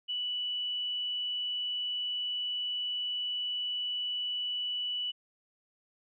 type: tone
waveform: sine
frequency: 2960 Hz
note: F#7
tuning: in tune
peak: -31 dBFS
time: 0.08-5.12 s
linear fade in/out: 20 ms
effects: none